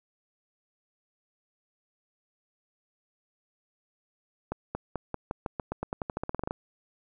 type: accelerating click train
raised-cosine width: 1 ms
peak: -17 dBFS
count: 20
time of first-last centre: 4.52-6.509 s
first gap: 230 ms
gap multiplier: 0.9
effects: none